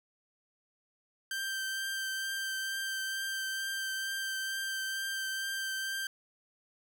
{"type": "tone with vibrato", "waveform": "sawtooth", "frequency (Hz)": 1568, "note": "G6", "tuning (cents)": 0, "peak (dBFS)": -30, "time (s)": [1.31, 6.07], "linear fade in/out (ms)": 2, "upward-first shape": "triangle", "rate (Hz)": 2.2, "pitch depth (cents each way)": 15, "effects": []}